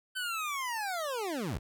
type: linear sweep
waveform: 25% pulse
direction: down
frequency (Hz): 1537 to 41.18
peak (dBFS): -29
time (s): 0.15-1.59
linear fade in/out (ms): 20
effects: none